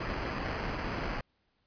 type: noise with sample-and-hold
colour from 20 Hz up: pink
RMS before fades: -35 dBFS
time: 0-1.21 s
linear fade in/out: 5 ms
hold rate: 3675 Hz
effects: pink hiss -75 dBFS RMS until 1.66 s + resampled to 11025 Hz